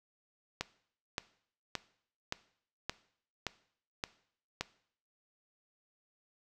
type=click train; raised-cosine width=0.2 ms; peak=-16 dBFS; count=8; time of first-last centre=0.61-4.61 s; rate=1.75 Hz; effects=noise-tail reverb RT60 0.6 s tail -18 dB re dry